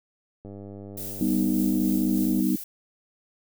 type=click train; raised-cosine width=2 ms; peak=-28 dBFS; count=196; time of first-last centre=0.45-2.4 s; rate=100 Hz
type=noise with tremolo; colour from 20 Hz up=violet; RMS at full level=-35 dBFS; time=0.97-2.64 s; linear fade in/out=5 ms; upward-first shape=sine; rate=3.4 Hz; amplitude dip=30%
type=chord; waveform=sine; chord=G augmented; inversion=none; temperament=equal; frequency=196 / 246.9 / 311.1 Hz; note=G3 / B3 / D#4; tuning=0 / 0 / 0 cents; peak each=-25 dBFS; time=1.21-2.56 s; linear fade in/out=2 ms
effects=none